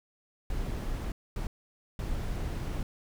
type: noise bursts at uneven times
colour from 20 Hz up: brown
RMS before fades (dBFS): -33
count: 3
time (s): 0.5-1.12 / 1.36-1.47 / 1.99-2.83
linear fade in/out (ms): 2
effects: none